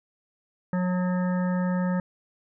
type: harmonic tone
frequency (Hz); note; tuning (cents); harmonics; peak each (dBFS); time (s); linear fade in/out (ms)
181.3; F#3; -35; 1 / 3 / 5 / 7 / 9 / 10; -23 / -33 / -37 / -40 / -42 / -43; 0.73-2; 2
effects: none